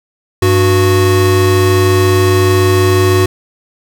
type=tone pair together; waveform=square; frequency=98 / 368.1 Hz; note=G2 / F#4; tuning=0 / -9 cents; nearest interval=octave + major seventh; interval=2291 cents; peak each=-11 dBFS; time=0.42-3.26 s; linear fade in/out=5 ms; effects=none